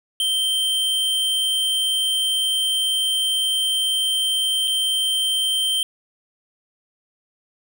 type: tone with dropouts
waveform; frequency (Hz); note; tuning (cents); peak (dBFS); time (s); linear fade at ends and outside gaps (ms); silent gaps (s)
square; 3129; G7; -4; -19; 0.2-5.83; 1; 4.675-4.678
effects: none